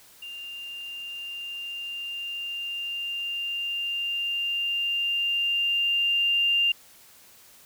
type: tone with level ramp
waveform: sine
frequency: 2794 Hz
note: F7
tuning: in tune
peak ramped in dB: -36 to -19 dBFS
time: 0.22-6.72 s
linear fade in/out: 5 ms
effects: white hiss -53 dBFS RMS until 7.65 s